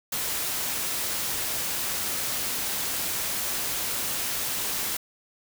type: noise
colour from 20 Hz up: white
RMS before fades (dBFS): -29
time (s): 0.12-4.97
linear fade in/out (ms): 5
effects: none